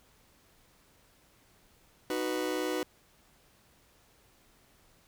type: chord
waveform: 40% pulse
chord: B major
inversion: first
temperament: just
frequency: 308.7 / 370.4 / 493.9 Hz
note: D#4 / F#4 / B4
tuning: -14 / +2 / 0 cents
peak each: -34 dBFS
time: 2.1-2.83 s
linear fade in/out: 2 ms
effects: pink hiss -64 dBFS RMS until 5.07 s